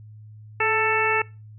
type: harmonic tone with a mistuned harmonic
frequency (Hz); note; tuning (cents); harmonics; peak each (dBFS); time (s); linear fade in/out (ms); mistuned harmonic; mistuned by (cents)
442.4; A4; +9; 1 / 2 / 3 / 4 / 5 / 6; -26 / -26 / -26 / -26 / -26 / -26; 0.6-1.22; 5; 1; -37
effects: noise-tail reverb RT60 0.3 s tail -23 dB re dry + added 107 Hz sine -41 dBFS peak until 1.58 s